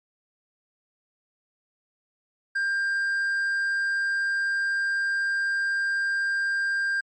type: tone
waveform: triangle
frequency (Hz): 1594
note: G6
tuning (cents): +28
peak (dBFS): -21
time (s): 2.55-7.01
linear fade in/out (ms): 10
effects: MP3 32 kbps